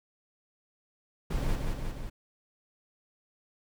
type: noise with echo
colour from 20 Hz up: brown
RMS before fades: -29 dBFS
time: 1.3-1.56 s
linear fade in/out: 10 ms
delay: 180 ms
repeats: 3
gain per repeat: -3 dB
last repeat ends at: 2.1 s
effects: none